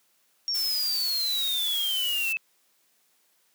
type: exponential sweep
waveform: sine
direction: down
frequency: 5588 to 2596 Hz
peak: -25 dBFS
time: 0.48-2.37 s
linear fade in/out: 0 ms
type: noise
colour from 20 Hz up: blue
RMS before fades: -34 dBFS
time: 0.54-2.33 s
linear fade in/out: 10 ms
effects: white hiss -67 dBFS RMS until 3.54 s + high-pass 200 Hz 12 dB/octave